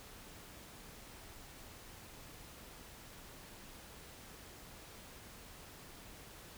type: silence
effects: pink hiss -54 dBFS RMS until 6.57 s